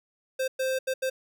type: tone bursts at uneven times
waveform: square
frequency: 523.3 Hz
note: C5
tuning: in tune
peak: -26 dBFS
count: 4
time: 0.39-0.48 / 0.59-0.79 / 0.87-0.94 / 1.02-1.1 s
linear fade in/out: 10 ms
effects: none